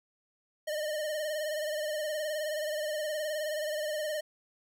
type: tone with vibrato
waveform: square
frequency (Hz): 610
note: D#5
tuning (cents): -34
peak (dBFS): -32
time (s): 0.67-4.21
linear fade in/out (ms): 10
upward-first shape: sine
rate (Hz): 19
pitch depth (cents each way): 53
effects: none